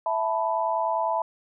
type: chord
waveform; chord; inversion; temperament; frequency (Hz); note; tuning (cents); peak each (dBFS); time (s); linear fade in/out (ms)
sine; E suspended fourth; none; just; 659.3 / 879 / 988.9; E5 / A5 / B5; 0 / -2 / +2; -27; 0.06-1.22; 2
effects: none